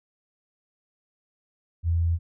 sine tone, 84.1 Hz, E2, 35 cents sharp, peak -20 dBFS, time 1.83-2.19 s, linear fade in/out 50 ms, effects none

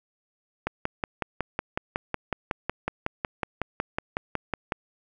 click train, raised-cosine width 0.5 ms, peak -11 dBFS, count 23, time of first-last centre 0.67-4.722 s, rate 5.43 Hz, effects none

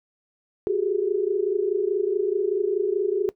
sine tone cluster, 366.3 / 397.7 / 422.5 Hz, F#4 / G4 / G#4, -17 / +25 / +30 cents, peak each -25 dBFS, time 0.67-3.29 s, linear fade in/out 0 ms, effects noise-tail reverb RT60 0.1 s tail -18 dB re dry

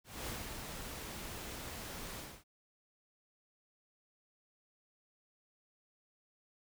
pink noise with ADSR envelope, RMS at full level -41 dBFS, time 0.04-2.44 s, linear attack 230 ms, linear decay 190 ms, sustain -4 dB, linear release 250 ms, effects none

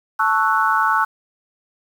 sine chord, F# minor seventh, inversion first, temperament equal, 880 / 1108.7 / 1318.5 / 1480 Hz, A5 / C#6 / E6 / F#6, 0 / 0 / 0 / 0 cents, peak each -20 dBFS, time 0.19-1.05 s, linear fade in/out 10 ms, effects 7-bit

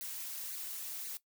blue noise with flanger, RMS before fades -42 dBFS, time 0.01-1.17 s, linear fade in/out 0 ms, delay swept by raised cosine 0.45 to 6.25 ms, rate 1.9 Hz, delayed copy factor +0.65, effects noise-tail reverb RT60 0.1 s tail -17 dB re dry

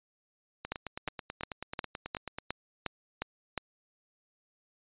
two click trains, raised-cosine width 0.3 ms, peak -16 / -21 dBFS, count 9 / 17, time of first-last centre 0.72-3.577 / 0.65-2.385 s, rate 2.8 / 9.22 Hz, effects resampled to 8000 Hz

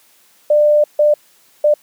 sine tone bursts at uneven times, 596 Hz, D5, 25 cents sharp, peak -8 dBFS, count 3, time 0.5-0.84 / 0.99-1.14 / 1.64-1.74 s, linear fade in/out 5 ms, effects white hiss -52 dBFS RMS until 1.82 s + high-pass 150 Hz 12 dB/octave

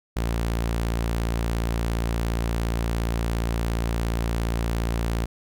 sawtooth tone, 57.2 Hz, A#1, 32 cents flat, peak -19 dBFS, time 0.16-5.26 s, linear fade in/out 10 ms, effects none

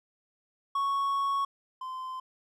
triangle tone pair in turn, 1108.7 / 1033.8 Hz, C#6 / C6, 0 / -21 cents, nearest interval minor second, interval 121 cents, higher first, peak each -24 / -33 dBFS, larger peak first, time 0.75-1.45 / 1.81-2.2 s, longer first, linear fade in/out 5 ms, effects none

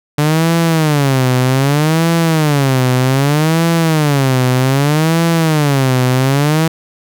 sawtooth tone with vibrato, 145.6 Hz, D3, 15 cents flat, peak -6 dBFS, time 0.18-6.68 s, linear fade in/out 5 ms, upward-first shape sine, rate 0.64 Hz, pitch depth 240 cents each way, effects none

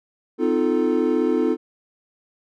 triangle chord, F dominant seventh, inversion second, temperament equal with one note detuned, 255.1 / 311.1 / 349.2 / 440 Hz, C4 / Eb4 / F4 / A4, -44 / 0 / 0 / 0 cents, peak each -21 dBFS, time 0.38-1.57 s, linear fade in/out 50 ms, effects none

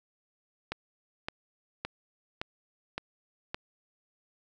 click train, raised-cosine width 0.3 ms, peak -17 dBFS, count 6, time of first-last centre 0.72-3.545 s, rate 1.77 Hz, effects none

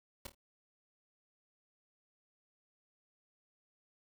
pink noise with echo, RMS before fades -43 dBFS, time 0.25-0.27 s, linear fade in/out 5 ms, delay 26 ms, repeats 3, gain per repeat -9 dB, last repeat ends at 0.348 s, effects none

